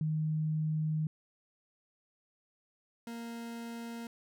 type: tone pair in turn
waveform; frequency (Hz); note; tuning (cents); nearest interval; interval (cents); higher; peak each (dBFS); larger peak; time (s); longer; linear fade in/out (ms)
sine / 40% pulse; 155.56 / 232.6; D#3 / A#3; 0 / -4; perfect fifth; 696; second; -29 / -39; first; 0.01-1.07 / 3.07-4.07; first; 2
effects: none